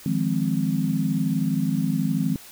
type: chord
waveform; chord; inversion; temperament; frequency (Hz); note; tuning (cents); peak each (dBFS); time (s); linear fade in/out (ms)
sine; F minor seventh; third; equal with one note detuned; 155.56 / 174.61 / 207.7 / 260.3; Eb3 / F3 / Ab3 / C4; 0 / 0 / 0 / -9; -26; 0.06-2.36; 2
effects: white hiss -45 dBFS RMS until 2.51 s